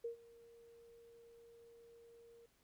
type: tone with ADSR envelope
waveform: sine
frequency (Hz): 466.2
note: A#4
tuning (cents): 0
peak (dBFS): -38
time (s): 0.04-2.46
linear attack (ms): 8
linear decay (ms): 110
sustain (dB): -21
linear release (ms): 5
effects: pink hiss -75 dBFS RMS until 2.63 s